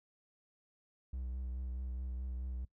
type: tone with vibrato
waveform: triangle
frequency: 63.1 Hz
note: B1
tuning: 38 cents sharp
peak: -36 dBFS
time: 1.13-2.65 s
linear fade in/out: 5 ms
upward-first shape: triangle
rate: 4.7 Hz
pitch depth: 42 cents each way
effects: noise-tail reverb RT60 0.1 s tail -19 dB re dry